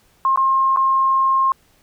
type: tone with dropouts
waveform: sine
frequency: 1067 Hz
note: C6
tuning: 34 cents sharp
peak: -13 dBFS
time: 0.25-1.52 s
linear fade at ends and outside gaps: 1 ms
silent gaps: 0.36-0.374 / 0.762-0.771 s
effects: pink hiss -57 dBFS RMS until 1.82 s